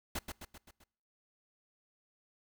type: noise with echo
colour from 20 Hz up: pink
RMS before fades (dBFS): -37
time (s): 0.15-0.19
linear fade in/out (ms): 5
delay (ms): 130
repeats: 5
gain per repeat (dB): -5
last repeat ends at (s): 0.84
effects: noise-tail reverb RT60 0.7 s tail -25 dB re dry